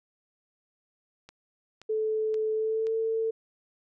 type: click train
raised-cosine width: 0.2 ms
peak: -30 dBFS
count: 4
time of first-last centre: 1.29-2.869 s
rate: 1.9 Hz
type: tone with pitch glide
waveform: sine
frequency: 435.4 to 447.6 Hz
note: A4 to A4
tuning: -18 to +30 cents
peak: -25 dBFS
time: 1.89-3.31 s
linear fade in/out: 10 ms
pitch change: +48 cents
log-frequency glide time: 2.53-2.95 s
effects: none